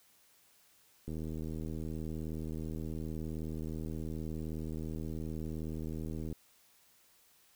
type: click train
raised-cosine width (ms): 3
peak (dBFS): -28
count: 416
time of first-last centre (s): 1.08-6.327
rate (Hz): 79.1
effects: white hiss -66 dBFS RMS until 7.55 s